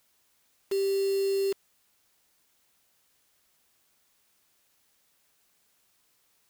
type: tone with quantisation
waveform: sine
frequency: 392 Hz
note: G4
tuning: in tune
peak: -24 dBFS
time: 0.71-1.53 s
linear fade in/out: 10 ms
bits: 6
effects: white hiss -69 dBFS RMS until 6.49 s